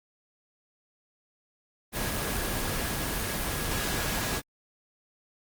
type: tone in noise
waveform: sine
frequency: 1661.2 Hz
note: G#6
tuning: in tune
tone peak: -40 dBFS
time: 1.92-4.42 s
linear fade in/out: 50 ms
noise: pink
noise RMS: -30 dBFS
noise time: 1.92-4.42 s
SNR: -13 dB
effects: Opus 24 kbps